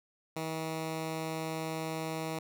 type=tone; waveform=10% pulse; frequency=160 Hz; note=D#3; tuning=49 cents sharp; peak=-26 dBFS; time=0.36-2.39 s; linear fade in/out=5 ms; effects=none